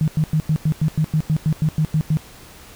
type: tone bursts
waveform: sine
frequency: 155.56 Hz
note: D#3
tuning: in tune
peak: -14 dBFS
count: 14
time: 0.01-2.171 s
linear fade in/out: 0 ms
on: 68 ms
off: 93 ms
effects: pink hiss -43 dBFS RMS until 2.75 s